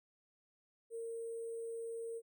sine tone with sample-and-hold, 459.2 Hz, A#4, 26 cents flat, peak -40 dBFS, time 0.9-2.22 s, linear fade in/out 50 ms, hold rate 8820 Hz, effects none

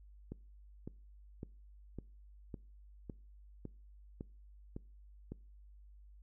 click train, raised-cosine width 3 ms, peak -30 dBFS, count 10, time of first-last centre 0.32-5.32 s, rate 1.8 Hz, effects noise-tail reverb RT60 0.4 s tail -24 dB re dry + added 50 Hz sine -55 dBFS peak until 6.22 s

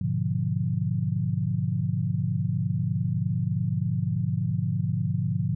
sine chord, G# diminished seventh, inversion none, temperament equal with one note detuned, 103.83 / 123.47 / 146.83 / 175.42 Hz, G#2 / B2 / D3 / F3, 0 / 0 / 0 / +8 cents, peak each -29 dBFS, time 0.01-5.55 s, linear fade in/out 5 ms, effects none

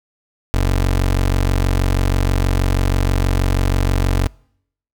25% pulse tone, 46.25 Hz, F#1, in tune, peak -10 dBFS, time 0.54-4.27 s, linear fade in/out 0 ms, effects noise-tail reverb RT60 0.7 s tail -26 dB re dry

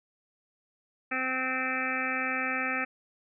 harmonic tone, 259 Hz, C4, 17 cents flat, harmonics 1 / 2 / 3 / 5 / 6 / 7 / 8 / 9 / 10, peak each -37 / -40 / -39 / -35 / -38 / -34 / -40 / -34 / -38 dBFS, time 1.11-2.85 s, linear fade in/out 10 ms, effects none

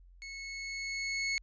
sawtooth tone with level ramp, 2194 Hz, C#7, 18 cents flat, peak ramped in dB -39 to -26 dBFS, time 0.22-1.38 s, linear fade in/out 0 ms, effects added 44 Hz sine -54 dBFS peak until 1.42 s + resampled to 16000 Hz

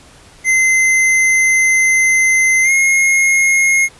square tone with pitch glide, 2066 to 2150 Hz, C7 to C7, -22 to +47 cents, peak -10 dBFS, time 0.44-3.89 s, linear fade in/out 50 ms, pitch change +69 cents, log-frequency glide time 2.63-2.71 s, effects pink hiss -43 dBFS RMS until 3.99 s + resampled to 24000 Hz

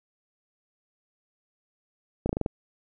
slowing click train, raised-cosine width 2 ms, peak -13 dBFS, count 6, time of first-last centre 2.26-2.461 s, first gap 33 ms, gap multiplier 1.1, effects none

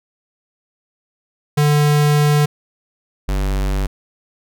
square tone pair in turn, 147.8 / 48.49 Hz, D3 / G1, +11 / -18 cents, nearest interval octave + perfect fifth, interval 1929 cents, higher first, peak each -12 / -17 dBFS, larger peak first, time 1.57-2.46 / 3.28-3.87 s, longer first, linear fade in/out 10 ms, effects none

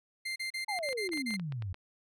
30% pulse tone bursts, 2093 Hz, C7, in tune, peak -31 dBFS, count 8, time 0.25-1.368 s, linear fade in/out 10 ms, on 110 ms, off 34 ms
sine exponential sweep, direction down, 879 to 86.3 Hz, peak -34 dBFS, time 0.68-1.73 s, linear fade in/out 5 ms
clicks, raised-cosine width 0.3 ms, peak -30 dBFS, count 12, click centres 0.789 / 0.889 / 0.929 / 1.091 / 1.134 / 1.175 / 1.307 / 1.34 / 1.397 / 1.523 / 1.623 / 1.744 s
effects low-pass 12000 Hz 12 dB/octave

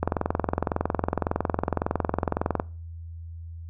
click train, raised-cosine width 1 ms, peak -9 dBFS, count 57, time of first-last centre 0.03-2.599 s, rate 21.8 Hz, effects noise-tail reverb RT60 0.4 s tail -23 dB re dry + added 83 Hz sine -36 dBFS peak until 3.69 s

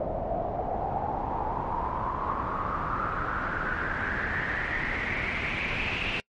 pink noise with low-pass filter sweep, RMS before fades -30 dBFS, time 0-6.2 s, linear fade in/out 0 ms, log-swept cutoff 630 to 2700 Hz, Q 6.7, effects noise-tail reverb RT60 0.1 s tail -26 dB re dry + MP3 48 kbps

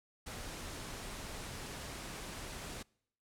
pink low-pass noise, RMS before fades -45 dBFS, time 0.26-2.83 s, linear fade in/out 10 ms, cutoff 11000 Hz, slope 24 dB/octave, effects noise-tail reverb RT60 0.7 s tail -26 dB re dry

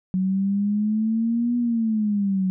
sine exponential two-way sweep, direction up then down, 185 to 242.9 to 185 Hz, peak -19 dBFS, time 0.14-2.5 s, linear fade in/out 0 ms, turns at 1.57 s, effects none

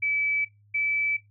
sine tone pair in turn, 2300 / 2308 Hz, D7 / D7, -37 / -31 cents, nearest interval unison, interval 6 cents, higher second, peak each -23 dBFS, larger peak neither, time 0.02-0.45 / 0.74-1.17 s, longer neither, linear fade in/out 10 ms, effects noise-tail reverb RT60 0.2 s tail -17 dB re dry + added 103 Hz sine -56 dBFS peak until 1.3 s

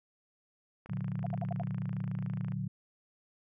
click train, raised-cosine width 0.5 ms, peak -34 dBFS, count 46, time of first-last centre 0.86-2.521 s, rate 27.1 Hz
sine chord, Bb augmented, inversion none, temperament equal, 116.54 / 146.83 / 185 Hz, Bb2 / D3 / F#3, 0 / 0 / 0 cents, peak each -37 dBFS, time 0.89-2.68 s, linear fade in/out 10 ms
sine tone bursts, 696 Hz, F5, 6 cents flat, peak -35 dBFS, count 5, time 1.24-1.616 s, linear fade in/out 2 ms, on 20 ms, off 69 ms
effects none

